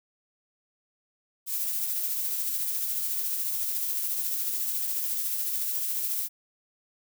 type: noise with tremolo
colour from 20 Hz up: violet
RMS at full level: -28 dBFS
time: 1.46-6.29 s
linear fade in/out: 50 ms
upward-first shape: triangle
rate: 14 Hz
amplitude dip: 35%
effects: none